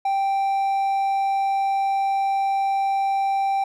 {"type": "tone with hard clipping", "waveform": "triangle", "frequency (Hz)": 784, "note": "G5", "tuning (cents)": 0, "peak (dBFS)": -20, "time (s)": [0.05, 3.64], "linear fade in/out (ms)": 5, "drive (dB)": 6, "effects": []}